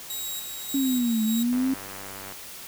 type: tone with tremolo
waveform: 10% pulse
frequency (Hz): 3824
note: A#7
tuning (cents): +43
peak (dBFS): -23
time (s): 0.1-1.43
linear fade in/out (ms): 2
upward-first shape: square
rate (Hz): 1.7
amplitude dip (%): 40
type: linear two-way sweep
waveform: sine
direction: down then up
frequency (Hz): 277.2 to 215.5 to 269.7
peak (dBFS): -21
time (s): 0.74-1.74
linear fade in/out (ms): 5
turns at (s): 1.24
type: click train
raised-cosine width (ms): 0.5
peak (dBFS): -25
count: 78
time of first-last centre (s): 1.53-2.323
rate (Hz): 97.1
effects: white hiss -41 dBFS RMS until 2.67 s